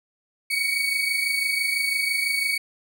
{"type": "tone pair together", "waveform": "35% pulse", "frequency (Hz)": [2238, 2264], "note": ["C#7", "C#7"], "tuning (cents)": [16, 36], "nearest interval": "unison", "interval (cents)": 20, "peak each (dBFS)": [-21, -26], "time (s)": [0.5, 2.58], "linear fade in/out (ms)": 10, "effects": []}